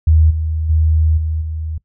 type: tone with level steps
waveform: sine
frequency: 79 Hz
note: D#2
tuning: 27 cents sharp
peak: -7 / -16 / -10 / -16 / -20 dBFS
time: 0.07-1.78 s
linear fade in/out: 5 ms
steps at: 0.3 / 0.69 / 1.17 / 1.41 s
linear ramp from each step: 10 ms
effects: noise-tail reverb RT60 0.1 s tail -21 dB re dry